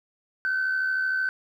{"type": "tone pair together", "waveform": "sine", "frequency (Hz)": [1457.9, 1531], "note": ["F#6", "G6"], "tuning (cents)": [-26, -41], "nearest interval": "minor second", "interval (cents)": 85, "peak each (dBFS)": [-32, -22], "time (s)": [0.45, 1.29], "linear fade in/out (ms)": 0, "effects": ["tanh soft clip ceiling -19 dBFS", "10-bit"]}